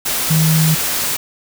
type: tone in noise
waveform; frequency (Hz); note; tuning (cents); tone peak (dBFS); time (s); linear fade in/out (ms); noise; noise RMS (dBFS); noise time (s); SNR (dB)
sine; 158.6; D#3; +33; -11; 0.3-0.75; 10; white; -19; 0.05-1.17; +5
effects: none